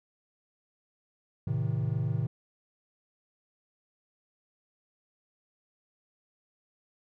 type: chord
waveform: triangle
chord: A diminished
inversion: none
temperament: just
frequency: 110 / 132 / 158.4 Hz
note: A2 / C3 / Eb3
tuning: 0 / +16 / +31 cents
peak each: -29 / -29 / -31 dBFS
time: 1.47-2.27 s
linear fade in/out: 5 ms
effects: none